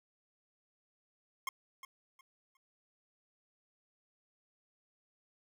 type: tone with echo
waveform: 25% pulse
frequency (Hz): 1070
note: C6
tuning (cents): +38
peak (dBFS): -31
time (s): 1.47-1.49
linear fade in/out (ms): 2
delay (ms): 360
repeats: 3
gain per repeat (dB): -12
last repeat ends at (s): 2.57
effects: none